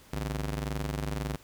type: ring-modulated tone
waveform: sawtooth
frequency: 103.1 Hz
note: G#2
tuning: 12 cents flat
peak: -24 dBFS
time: 0.13-1.36 s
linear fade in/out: 5 ms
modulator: 40.5 Hz
effects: pink hiss -56 dBFS RMS until 1.43 s